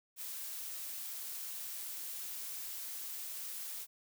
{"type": "noise with high-pass filter sweep", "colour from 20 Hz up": "blue", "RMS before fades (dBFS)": -43, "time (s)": [0.16, 3.87], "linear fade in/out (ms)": 50, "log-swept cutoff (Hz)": [210, 320], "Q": 1.1, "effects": []}